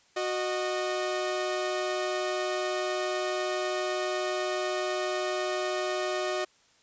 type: tone pair together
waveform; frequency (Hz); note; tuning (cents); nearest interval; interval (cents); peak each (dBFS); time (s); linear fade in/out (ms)
sawtooth; 367.4 / 615; F#4 / D#5; -12 / -20; major sixth; 892; -27; 0.16-6.45; 10
effects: white hiss -63 dBFS RMS until 6.82 s + resampled to 16000 Hz